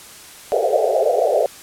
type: band-pass noise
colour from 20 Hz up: white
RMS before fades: -17 dBFS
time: 0.52-1.46 s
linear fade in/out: 0 ms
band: 400 to 730 Hz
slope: 96 dB/octave
effects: white hiss -40 dBFS RMS until 1.62 s + low-pass 12000 Hz 12 dB/octave